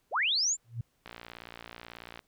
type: linear sweep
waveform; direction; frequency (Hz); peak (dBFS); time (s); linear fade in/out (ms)
sine; up; 337.1 to 7459; -25; 0.11-0.57; 50
type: tone with exponential growth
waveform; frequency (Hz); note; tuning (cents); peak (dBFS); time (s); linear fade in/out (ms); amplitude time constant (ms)
sine; 117.1; A#2; +8; -28; 0.64-0.81; 5; 36
type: click train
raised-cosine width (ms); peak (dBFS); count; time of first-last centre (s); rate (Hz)
0.3; -27; 67; 1.06-2.192; 58.3
effects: pink hiss -73 dBFS RMS until 2.27 s